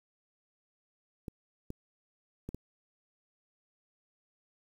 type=clicks; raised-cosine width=3 ms; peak=-26 dBFS; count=4; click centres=1.282 / 1.704 / 2.49 / 2.546 s; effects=9-bit